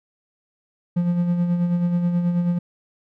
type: tone with tremolo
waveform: triangle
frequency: 174.61 Hz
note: F3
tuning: in tune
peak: -14 dBFS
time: 0.96-2.59 s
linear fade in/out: 10 ms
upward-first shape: sine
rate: 9.3 Hz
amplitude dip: 45%
effects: none